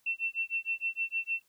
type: tone with tremolo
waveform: sine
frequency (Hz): 2696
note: E7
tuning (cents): +38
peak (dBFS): -27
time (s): 0.06-1.42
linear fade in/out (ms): 5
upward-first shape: sine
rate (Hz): 6.5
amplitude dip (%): 100
effects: white hiss -71 dBFS RMS until 1.48 s